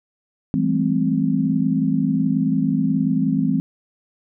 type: chord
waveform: sine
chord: A minor seventh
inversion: second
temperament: equal with one note detuned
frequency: 164.81 / 196 / 214.6 / 261.6 Hz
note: E3 / G3 / A3 / C4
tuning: 0 / 0 / -43 / 0 cents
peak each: -22 / -24 / -23 / -20 dBFS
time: 0.54-3.6 s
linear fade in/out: 0 ms
effects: none